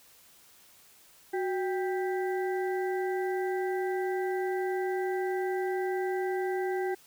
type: harmonic tone with a mistuned harmonic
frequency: 394.3 Hz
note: G4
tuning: 10 cents sharp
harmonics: 1 / 2 / 4 / 5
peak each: -29 / -35 / -41 / -43 dBFS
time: 1.33-6.95 s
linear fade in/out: 10 ms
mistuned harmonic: 1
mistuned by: -110 cents
effects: white hiss -58 dBFS RMS until 7.06 s